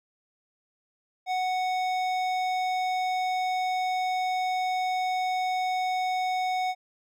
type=tone with hard clipping; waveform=sine; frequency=740 Hz; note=F#5; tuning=in tune; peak=-27 dBFS; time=1.26-6.75 s; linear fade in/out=50 ms; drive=13 dB; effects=none